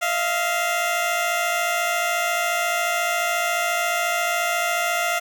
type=tone pair together; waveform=15% pulse; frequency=639.8 / 694 Hz; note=D#5 / F5; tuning=+48 / -11 cents; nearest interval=minor second; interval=141 cents; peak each=-21 / -15 dBFS; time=0.01-5.2 s; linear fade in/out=20 ms; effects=none